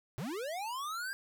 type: linear sweep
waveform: square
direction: up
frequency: 109.5 to 1621 Hz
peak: -37 dBFS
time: 0.18-1.13 s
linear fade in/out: 0 ms
effects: none